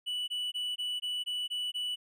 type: tone bursts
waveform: triangle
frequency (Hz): 2960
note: F#7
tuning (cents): 0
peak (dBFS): -30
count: 8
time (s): 0.06-1.96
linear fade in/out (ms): 20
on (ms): 220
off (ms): 20
effects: none